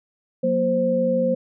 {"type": "tone cluster", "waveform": "sine", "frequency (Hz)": [182.7, 235.8, 523], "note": ["F#3", "A#3", "C5"], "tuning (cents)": [-22, 20, -1], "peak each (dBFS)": [-26, -24, -19], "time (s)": [0.43, 1.35], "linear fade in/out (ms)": 10, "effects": []}